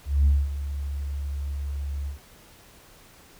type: tone with ADSR envelope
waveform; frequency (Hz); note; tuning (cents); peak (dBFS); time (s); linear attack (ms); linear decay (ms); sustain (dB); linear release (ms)
sine; 70.6; C#2; +32; -13; 0.05-2.19; 210; 220; -14; 120
effects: tanh soft clip ceiling -13 dBFS + pink hiss -52 dBFS RMS until 3.39 s